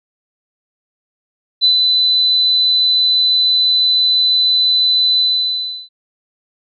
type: tone with ADSR envelope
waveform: sine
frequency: 4007 Hz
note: B7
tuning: 24 cents sharp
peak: -7 dBFS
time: 1.61-5.89 s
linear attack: 32 ms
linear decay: 110 ms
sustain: -3 dB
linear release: 700 ms
effects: none